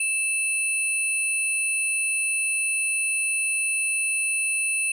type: tone pair together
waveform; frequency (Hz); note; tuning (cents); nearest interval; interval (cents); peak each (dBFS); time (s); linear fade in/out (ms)
sine; 2637 / 9397; E7 / D9; 0 / 0; octave + minor seventh; 2200; -22 / -24; 0-4.92; 5
effects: tanh soft clip ceiling -18 dBFS